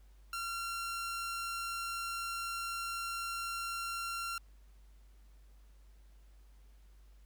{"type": "tone", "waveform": "sawtooth", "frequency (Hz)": 1372, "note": "F6", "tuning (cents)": -31, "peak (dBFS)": -33, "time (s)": [0.33, 4.38], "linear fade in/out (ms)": 2, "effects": ["added 50 Hz sine -56 dBFS peak until 7.25 s", "pink hiss -72 dBFS RMS until 7.25 s"]}